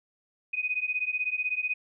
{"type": "beating tone pair", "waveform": "sine", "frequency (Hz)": [2489, 2505], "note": ["D#7", "D#7"], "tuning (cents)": [0, 11], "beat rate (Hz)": 16, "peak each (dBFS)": [-30, -30], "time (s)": [0.53, 1.74], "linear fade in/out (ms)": 10, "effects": []}